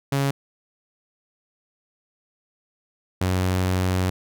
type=tone pair in turn; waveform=sawtooth; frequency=138.59 / 92.34 Hz; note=C#3 / F#2; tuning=0 / -3 cents; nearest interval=perfect fifth; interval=703 cents; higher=first; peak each=-16 dBFS; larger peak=neither; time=0.12-0.31 / 3.21-4.1 s; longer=second; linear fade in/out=5 ms; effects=none